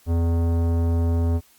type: tone with tanh clipping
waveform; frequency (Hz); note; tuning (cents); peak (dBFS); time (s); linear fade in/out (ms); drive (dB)
sine; 84; E2; +33; -20; 0.06-1.41; 50; 17
effects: white hiss -56 dBFS RMS until 1.58 s + Opus 48 kbps